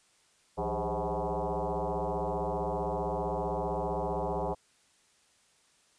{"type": "tone with frequency modulation", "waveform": "sine", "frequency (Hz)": 164.81, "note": "E3", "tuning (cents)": 0, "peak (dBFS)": -29, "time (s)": [0.57, 4.55], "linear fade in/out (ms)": 20, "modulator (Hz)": 115, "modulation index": 7, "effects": ["white hiss -66 dBFS RMS until 5.98 s", "resampled to 22050 Hz"]}